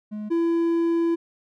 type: tone pair in turn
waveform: triangle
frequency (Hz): 211.3 / 335.4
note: G#3 / E4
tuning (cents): +30 / +30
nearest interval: minor sixth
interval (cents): 800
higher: second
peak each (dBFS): -27 / -17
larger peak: second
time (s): 0.11-0.3 / 0.3-1.16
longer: second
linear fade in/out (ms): 20
effects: none